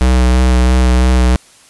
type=tone with vibrato; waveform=square; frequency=62.7 Hz; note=B1; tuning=27 cents sharp; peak=-8 dBFS; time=0.01-1.36 s; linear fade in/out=0 ms; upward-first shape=sine; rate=3 Hz; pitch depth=19 cents each way; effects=white hiss -44 dBFS RMS until 1.69 s + resampled to 24000 Hz